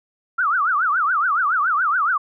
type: tone with vibrato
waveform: sine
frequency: 1318.5 Hz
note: E6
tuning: in tune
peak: -16 dBFS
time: 0.38-2.18 s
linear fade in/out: 10 ms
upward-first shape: triangle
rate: 7.1 Hz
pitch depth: 300 cents each way
effects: none